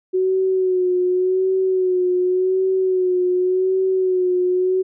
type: tone with vibrato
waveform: sine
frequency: 370 Hz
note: F#4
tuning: in tune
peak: -15 dBFS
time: 0.13-4.83 s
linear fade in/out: 20 ms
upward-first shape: sine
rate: 0.88 Hz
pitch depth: 39 cents each way
effects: none

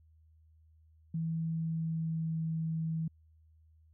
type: tone with pitch glide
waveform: sine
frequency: 162.9 to 161.22 Hz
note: E3 to E3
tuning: -20 to -38 cents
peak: -31 dBFS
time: 1.14-3.08 s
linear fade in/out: 5 ms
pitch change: -18 cents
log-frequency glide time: 1.4-2.41 s
effects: added 79 Hz sine -60 dBFS peak until 3.93 s

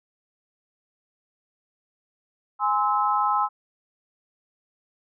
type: chord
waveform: sine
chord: Ab augmented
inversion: none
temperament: just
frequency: 830.6 / 1038.3 / 1297.8 Hz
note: Ab5 / C6 / E6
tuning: 0 / -14 / -27 cents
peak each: -24 dBFS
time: 2.59-3.49 s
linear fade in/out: 50 ms
effects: none

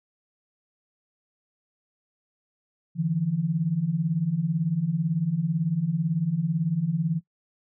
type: beating tone pair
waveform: sine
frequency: 150 / 168 Hz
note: D3 / E3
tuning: +37 / +33 cents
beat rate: 18 Hz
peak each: -27 / -24 dBFS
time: 2.95-7.21 s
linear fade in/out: 50 ms
effects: noise-tail reverb RT60 0.1 s tail -20 dB re dry

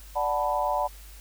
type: chord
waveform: sine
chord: B minor seventh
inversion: first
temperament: equal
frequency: 587.3 / 740 / 880 / 987.8 Hz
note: D5 / F#5 / A5 / B5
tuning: 0 / 0 / 0 / 0 cents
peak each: -29 dBFS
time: 0.15-0.88 s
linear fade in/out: 20 ms
effects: added 50 Hz sine -44 dBFS peak until 1.2 s + white hiss -51 dBFS RMS until 1.2 s

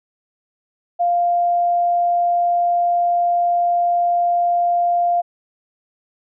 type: tone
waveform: sine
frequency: 698 Hz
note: F5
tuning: 1 cent flat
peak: -14 dBFS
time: 0.99-5.22 s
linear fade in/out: 20 ms
effects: none

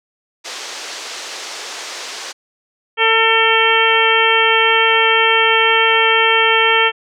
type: band-pass noise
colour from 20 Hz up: white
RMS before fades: -29 dBFS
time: 0.44-2.33 s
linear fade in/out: 20 ms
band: 350 to 6400 Hz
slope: 24 dB/octave
type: harmonic tone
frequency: 449.5 Hz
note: A4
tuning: 37 cents sharp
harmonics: 1 / 2 / 3 / 4 / 5 / 6 / 7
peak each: -18 / -18 / -18 / -18 / -18 / -18 / -18 dBFS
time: 2.97-6.92 s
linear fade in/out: 50 ms
effects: none

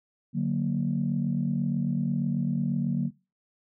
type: chord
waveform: sine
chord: D augmented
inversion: none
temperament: equal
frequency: 146.83 / 185 / 233.1 Hz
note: D3 / F#3 / A#3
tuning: 0 / 0 / 0 cents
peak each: -28 dBFS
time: 0.33-3.11 s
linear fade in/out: 50 ms
effects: noise-tail reverb RT60 0.3 s tail -23 dB re dry + tanh soft clip ceiling -16 dBFS

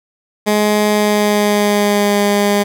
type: tone with pitch glide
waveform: 15% pulse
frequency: 210 to 203.9 Hz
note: G#3 to G#3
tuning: +19 to -32 cents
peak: -5 dBFS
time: 0.46-2.64 s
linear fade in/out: 20 ms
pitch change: -51 cents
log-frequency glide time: 0.89-2.19 s
effects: none

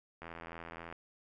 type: click train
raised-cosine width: 0.5 ms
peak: -30 dBFS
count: 60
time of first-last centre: 0.22-0.926 s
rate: 83.6 Hz
effects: none

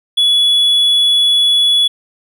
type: tone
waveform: triangle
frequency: 3400 Hz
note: G#7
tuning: 40 cents sharp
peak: -7 dBFS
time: 0.17-1.88 s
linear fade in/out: 10 ms
effects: none

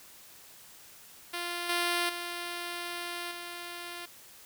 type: tone with level steps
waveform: 5% pulse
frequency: 348.1 Hz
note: F4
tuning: 6 cents flat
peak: -22 / -16 / -24 / -28 dBFS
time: 1.33-4.06 s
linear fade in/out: 10 ms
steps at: 1.69 / 2.09 / 3.31 s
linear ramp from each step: 5 ms
effects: white hiss -53 dBFS RMS until 4.45 s

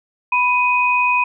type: tone pair together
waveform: sine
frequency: 988.4 / 2500 Hz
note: B5 / D#7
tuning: +1 / +8 cents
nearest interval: octave + major third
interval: 1607 cents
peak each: -16 dBFS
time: 0.32-1.24 s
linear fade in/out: 5 ms
effects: none

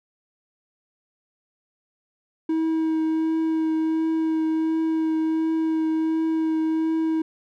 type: tone with vibrato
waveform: triangle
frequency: 319.8 Hz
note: D#4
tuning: 48 cents sharp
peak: -18 dBFS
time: 2.49-7.22 s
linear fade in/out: 5 ms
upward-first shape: triangle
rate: 1.4 Hz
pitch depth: 14 cents each way
effects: none

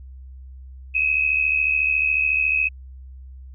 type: tone pair together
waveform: sine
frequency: 2534 / 2608 Hz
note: D#7 / E7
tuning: +31 / -19 cents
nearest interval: unison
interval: 50 cents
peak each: -19 / -22 dBFS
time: 0.94-2.69 s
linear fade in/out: 20 ms
effects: added 65 Hz sine -37 dBFS peak until 3.54 s

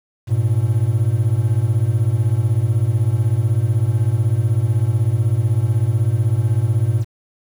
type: beating tone pair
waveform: triangle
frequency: 103.8 / 119.8 Hz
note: G#2 / A#2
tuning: 0 / +48 cents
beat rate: 16 Hz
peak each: -15 dBFS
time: 0.27-7.05 s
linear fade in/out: 50 ms
effects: 7-bit

